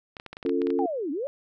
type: clicks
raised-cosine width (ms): 0.3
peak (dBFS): -23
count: 11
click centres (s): 0.168 / 0.199 / 0.263 / 0.33 / 0.369 / 0.428 / 0.463 / 0.494 / 0.618 / 0.67 / 0.704
type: chord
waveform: sine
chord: Db augmented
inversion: none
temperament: equal with one note detuned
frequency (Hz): 277.2 / 349.2 / 444.9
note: Db4 / F4 / A4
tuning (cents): 0 / 0 / +19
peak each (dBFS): -27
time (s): 0.45-0.86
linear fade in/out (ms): 2
type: linear two-way sweep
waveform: sine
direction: down then up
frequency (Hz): 830.6 to 261.6 to 587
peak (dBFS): -27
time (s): 0.79-1.27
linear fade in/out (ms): 0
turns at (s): 1.11
effects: none